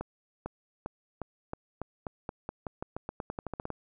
accelerating click train, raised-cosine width 1 ms, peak -21 dBFS, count 21, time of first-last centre 0.01-3.703 s, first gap 450 ms, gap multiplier 0.89, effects none

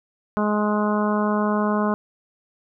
harmonic tone, 209.8 Hz, G#3, 18 cents sharp, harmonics 1 / 2 / 3 / 4 / 5 / 6 / 7, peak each -21 / -27 / -27 / -31 / -27 / -31 / -34 dBFS, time 0.37-1.94 s, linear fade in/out 0 ms, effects none

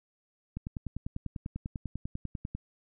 click train, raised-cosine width 5 ms, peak -23 dBFS, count 21, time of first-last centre 0.57-2.55 s, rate 10.1 Hz, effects none

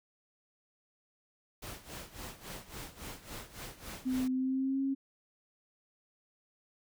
pink noise with tremolo, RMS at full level -43 dBFS, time 1.62-4.28 s, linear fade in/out 5 ms, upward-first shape sine, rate 3.6 Hz, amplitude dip 80%
sine tone with pitch glide, 257.1 to 271.3 Hz, C4 to C#4, -30 to -37 cents, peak -29 dBFS, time 4.05-4.95 s, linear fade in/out 20 ms, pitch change +93 cents, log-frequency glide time 4.3-4.83 s
effects none

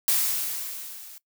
blue noise with level ramp, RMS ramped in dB -21 to -45 dBFS, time 0.08-1.18 s, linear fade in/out 0 ms, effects noise-tail reverb RT60 0.1 s tail -20 dB re dry

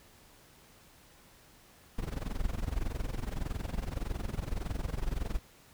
brown noise with amplitude modulation, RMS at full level -31 dBFS, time 1.98-5.39 s, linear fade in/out 5 ms, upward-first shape sine, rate 21.7 Hz, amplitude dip 90%, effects pink hiss -59 dBFS RMS until 5.73 s

